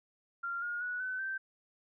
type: tone with pitch steps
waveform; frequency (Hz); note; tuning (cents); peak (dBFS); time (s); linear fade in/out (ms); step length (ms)
sine; 1387 / 1427.6 / 1469.5 / 1512.5 / 1556.9; F6 / F6 / F#6 / F#6 / G6; -12 / +38 / -12 / +38 / -12; -34; 0.43-1.38; 10; 190
effects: none